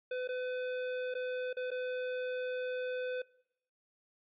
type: tone with dropouts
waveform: square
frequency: 504 Hz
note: B4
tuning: 35 cents sharp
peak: -35 dBFS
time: 0.11-3.22 s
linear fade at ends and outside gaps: 5 ms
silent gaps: 0.276-0.288 / 1.141-1.15 / 1.53-1.568 / 1.706-1.714 s
effects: noise-tail reverb RT60 0.7 s tail -22 dB re dry + resampled to 8000 Hz